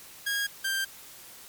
sawtooth tone pair in turn, 1636 / 1579.9 Hz, G#6 / G6, -26 / +13 cents, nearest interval minor second, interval 61 cents, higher first, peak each -23 dBFS, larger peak neither, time 0.26-0.47 / 0.64-0.85 s, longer neither, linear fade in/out 10 ms, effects white hiss -48 dBFS RMS until 1.48 s + MP3 96 kbps

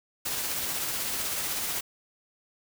white noise with tremolo, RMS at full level -30 dBFS, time 0.25-1.81 s, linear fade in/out 10 ms, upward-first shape sine, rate 16 Hz, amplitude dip 25%, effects none

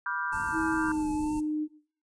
sine chord, G dominant seventh, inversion first, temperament just, 980 / 1176 / 1411.2 / 1568 Hz, B5 / D6 / F6 / G6, -14 / +2 / +18 / 0 cents, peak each -36 / -36 / -34 / -33 dBFS, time 0.06-0.92 s, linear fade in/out 2 ms
pink band-stop noise, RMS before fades -42 dBFS, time 0.32-1.41 s, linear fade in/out 10 ms, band 330 to 7000 Hz, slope 24 dB/octave
triangle tone with vibrato, 880 Hz, A5, in tune, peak -35 dBFS, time 0.32-1.4 s, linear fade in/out 10 ms, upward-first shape triangle, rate 2.2 Hz, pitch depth 50 cents each way
sine tone with pitch glide, 320.9 to 304.8 Hz, E4 to D#4, -46 to -36 cents, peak -27 dBFS, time 0.52-1.68 s, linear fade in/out 50 ms, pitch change -90 cents, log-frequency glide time 0.73-1.05 s
effects noise-tail reverb RT60 0.5 s tail -17 dB re dry + resampled to 22050 Hz

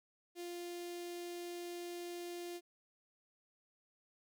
sawtooth tone with notch filter, 349.2 Hz, F4, in tune, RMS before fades -45 dBFS, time 0.35-2.61 s, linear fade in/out 50 ms, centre 1200 Hz, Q 0.69, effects none

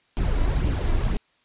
brown noise with flanger, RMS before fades -22 dBFS, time 0.17-1.17 s, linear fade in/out 0 ms, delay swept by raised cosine 0.32 to 3.02 ms, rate 2 Hz, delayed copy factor +0.5, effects white hiss -64 dBFS RMS until 1.44 s + resampled to 8000 Hz

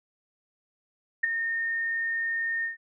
sine tone with ADSR envelope, 1831 Hz, A#6, 32 cents flat, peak -17 dBFS, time 1.23-2.77 s, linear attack 11 ms, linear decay 9 ms, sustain -9 dB, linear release 130 ms, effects none

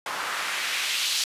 white noise with band-pass filter sweep, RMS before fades -28 dBFS, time 0.06-1.24 s, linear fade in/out 2 ms, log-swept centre 1000 to 4200 Hz, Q 1.3, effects resampled to 32000 Hz

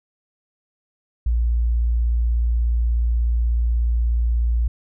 sine tone, 58.27 Hz, A#1, in tune, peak -16 dBFS, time 1.26-4.68 s, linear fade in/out 5 ms, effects none

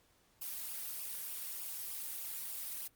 blue noise with flanger, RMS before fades -42 dBFS, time 0.41-2.88 s, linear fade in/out 10 ms, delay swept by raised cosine 0.48 to 3.08 ms, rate 3.3 Hz, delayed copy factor -0.6, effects pink hiss -70 dBFS RMS until 2.95 s + Opus 48 kbps

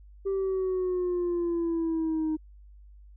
sine exponential sweep, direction down, 392 to 310.4 Hz, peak -23 dBFS, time 0.25-2.37 s, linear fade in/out 20 ms, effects tanh soft clip ceiling -24 dBFS + added 50 Hz sine -48 dBFS peak until 3.16 s

